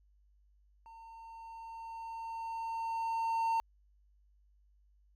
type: tone with level ramp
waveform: triangle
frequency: 909 Hz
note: A#5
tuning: 44 cents flat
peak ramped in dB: -49 to -26 dBFS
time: 0.86-3.6 s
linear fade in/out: 0 ms
effects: added 50 Hz sine -64 dBFS peak until 5.15 s